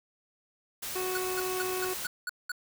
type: noise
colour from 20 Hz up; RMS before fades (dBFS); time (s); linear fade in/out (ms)
white; -37; 0.82-2.07; 10
type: harmonic tone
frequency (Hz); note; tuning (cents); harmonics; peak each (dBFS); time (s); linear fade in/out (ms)
370; F#4; 0; 1 / 2 / 3 / 4 / 5 / 6 / 7; -32 / -41 / -40 / -47 / -52 / -53 / -46; 0.95-1.94; 10
type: tone bursts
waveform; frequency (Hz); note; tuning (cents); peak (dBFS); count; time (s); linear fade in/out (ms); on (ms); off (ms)
square; 1468; F#6; -14; -32; 7; 1.15-2.518; 2; 24; 200
effects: none